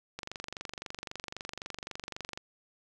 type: click train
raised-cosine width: 0.2 ms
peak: -21 dBFS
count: 53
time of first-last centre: 0.19-2.375 s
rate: 23.8 Hz
effects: none